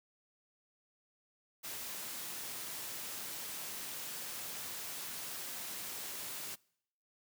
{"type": "noise", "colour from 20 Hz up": "white", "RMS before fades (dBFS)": -43, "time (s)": [1.63, 6.56], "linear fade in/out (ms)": 20, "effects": ["noise-tail reverb RT60 0.7 s tail -25 dB re dry", "high-pass 100 Hz 12 dB/octave"]}